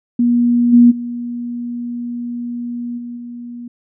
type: tone with level steps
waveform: sine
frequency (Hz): 240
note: B3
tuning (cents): -49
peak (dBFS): -10 / -4 / -21 / -25 / -27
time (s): 0.19-3.68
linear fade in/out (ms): 5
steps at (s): 0.72 / 0.9 / 2.97 / 3.16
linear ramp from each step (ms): 20
effects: none